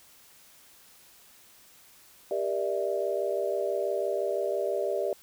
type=chord; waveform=sine; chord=E half-diminished seventh; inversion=first; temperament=just; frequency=395.6 / 474.7 / 593.3 / 659.3 Hz; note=G4 / Bb4 / D5 / E5; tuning=+16 / +31 / +18 / 0 cents; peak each=-31 / -34 / -30 / -34 dBFS; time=2.31-5.13 s; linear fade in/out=2 ms; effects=white hiss -56 dBFS RMS until 5.22 s